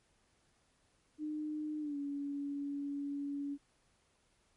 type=tone with pitch glide; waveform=sine; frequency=304.1 to 283.7 Hz; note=D#4 to C#4; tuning=-40 to +40 cents; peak=-36 dBFS; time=1.18-3.58 s; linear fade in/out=50 ms; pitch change=-120 cents; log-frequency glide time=1.8-1.97 s; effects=pink hiss -73 dBFS RMS until 4.56 s + MP3 48 kbps